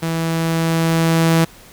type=tone with level ramp; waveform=sawtooth; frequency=164.1 Hz; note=E3; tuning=8 cents flat; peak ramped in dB=-15 to -7 dBFS; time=0.02-1.45 s; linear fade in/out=10 ms; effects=pink hiss -43 dBFS RMS until 1.72 s